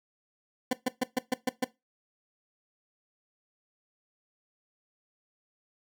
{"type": "tone bursts", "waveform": "20% pulse", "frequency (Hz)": 253.8, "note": "B3", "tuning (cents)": 47, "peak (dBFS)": -19, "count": 7, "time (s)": [0.71, 1.644], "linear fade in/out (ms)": 5, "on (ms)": 22, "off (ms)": 130, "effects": ["noise-tail reverb RT60 0.2 s tail -18 dB re dry"]}